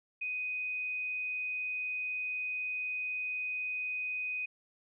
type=tone; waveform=sine; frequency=2498 Hz; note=D#7; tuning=6 cents sharp; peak=-33 dBFS; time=0.21-4.46 s; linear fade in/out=10 ms; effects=none